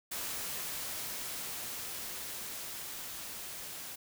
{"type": "noise with level ramp", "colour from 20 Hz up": "white", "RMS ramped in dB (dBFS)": [-38, -44], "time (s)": [0.11, 3.96], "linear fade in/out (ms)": 10, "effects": []}